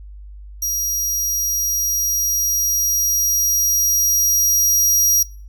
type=tone with level ramp; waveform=sawtooth; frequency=5730 Hz; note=F8; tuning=44 cents sharp; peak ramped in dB=-16 to -9 dBFS; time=0.62-5.23 s; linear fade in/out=5 ms; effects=noise-tail reverb RT60 0.4 s tail -23 dB re dry + added 50 Hz sine -34 dBFS peak until 5.48 s